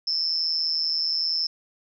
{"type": "tone with amplitude modulation", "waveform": "sine", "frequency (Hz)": 5274, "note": "E8", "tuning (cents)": 0, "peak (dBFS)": -18, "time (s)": [0.07, 1.47], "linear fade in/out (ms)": 5, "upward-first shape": "sine", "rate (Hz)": 161, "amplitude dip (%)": 100, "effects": []}